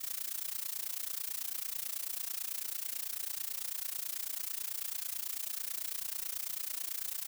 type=noise with amplitude modulation; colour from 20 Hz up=blue; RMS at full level=-35 dBFS; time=0-7.27 s; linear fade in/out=20 ms; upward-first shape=sine; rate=29.1 Hz; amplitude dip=90%; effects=none